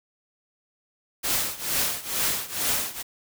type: noise with tremolo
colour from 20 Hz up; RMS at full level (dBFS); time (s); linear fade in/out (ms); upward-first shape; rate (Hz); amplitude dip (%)
white; -23; 1.23-3.03; 20; triangle; 2.2; 90
effects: none